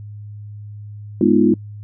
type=chord; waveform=sine; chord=F half-diminished seventh; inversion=first; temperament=equal; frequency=207.7 / 246.9 / 311.1 / 349.2 Hz; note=Ab3 / Cb4 / Eb4 / F4; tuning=0 / 0 / 0 / 0 cents; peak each=-16 dBFS; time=1.21-1.54 s; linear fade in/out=2 ms; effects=noise-tail reverb RT60 0.1 s tail -24 dB re dry + added 104 Hz sine -31 dBFS peak until 1.83 s